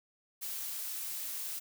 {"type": "noise", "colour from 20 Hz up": "blue", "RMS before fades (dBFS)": -39, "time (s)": [0.41, 1.6], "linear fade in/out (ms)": 20, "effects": []}